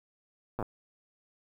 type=slowing click train; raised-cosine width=1 ms; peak=-20 dBFS; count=5; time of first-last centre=0.59-0.627 s; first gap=8 ms; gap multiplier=1.09; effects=9-bit